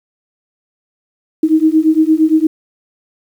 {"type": "beating tone pair", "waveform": "sine", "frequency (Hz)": [311.1, 319.8], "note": ["D#4", "D#4"], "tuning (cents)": [0, 48], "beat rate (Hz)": 8.7, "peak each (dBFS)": -11, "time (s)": [1.43, 2.47], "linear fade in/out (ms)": 5, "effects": ["7-bit"]}